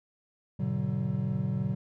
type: chord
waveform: triangle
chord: G# half-diminished seventh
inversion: none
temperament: equal with one note detuned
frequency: 103.83 / 123.47 / 146.83 / 189.43 Hz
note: G#2 / B2 / D3 / F#3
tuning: 0 / 0 / 0 / +41 cents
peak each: -35 / -30 / -31 / -30 dBFS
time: 0.59-1.75 s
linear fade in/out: 10 ms
effects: none